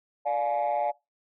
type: chord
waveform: sine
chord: D diminished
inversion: none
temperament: just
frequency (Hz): 587.3 / 704.8 / 845.8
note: D5 / F5 / Ab5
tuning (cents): 0 / +16 / +31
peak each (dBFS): -27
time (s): 0.25-0.92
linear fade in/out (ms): 20
effects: noise-tail reverb RT60 0.2 s tail -21 dB re dry + tanh soft clip ceiling -20 dBFS